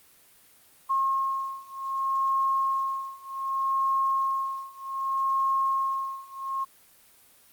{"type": "beating tone pair", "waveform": "sine", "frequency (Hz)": [1077, 1077.65], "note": ["C6", "C#6"], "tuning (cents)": [50, -49], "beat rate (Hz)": 0.65, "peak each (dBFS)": [-28, -27], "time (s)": [0.89, 6.65], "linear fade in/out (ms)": 20, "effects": ["white hiss -57 dBFS RMS until 7.52 s", "Opus 32 kbps"]}